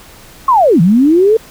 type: linear two-way sweep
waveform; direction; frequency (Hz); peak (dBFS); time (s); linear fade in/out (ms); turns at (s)
sine; down then up; 1108.7 to 155.56 to 457.3; -5; 0.48-1.37; 5; 0.81
effects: pink hiss -38 dBFS RMS until 1.5 s